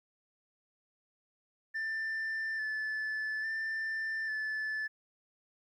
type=tone with vibrato; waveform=sine; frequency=1760 Hz; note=A6; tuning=in tune; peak=-30 dBFS; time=1.74-4.88 s; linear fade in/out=20 ms; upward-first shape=square; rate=0.59 Hz; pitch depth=20 cents each way; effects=tanh soft clip ceiling -32 dBFS + 12-bit